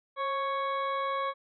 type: harmonic tone with a mistuned harmonic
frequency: 554.4 Hz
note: C#5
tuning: in tune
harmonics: 1 / 2 / 3 / 4 / 6 / 7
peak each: -34 / -30 / -43 / -42 / -47 / -50 dBFS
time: 0.16-1.34 s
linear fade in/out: 50 ms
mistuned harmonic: 1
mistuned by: -40 cents
effects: none